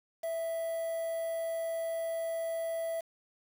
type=tone with quantisation; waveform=triangle; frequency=659.3 Hz; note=E5; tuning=in tune; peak=-30 dBFS; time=0.23-3.01 s; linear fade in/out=10 ms; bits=8; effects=none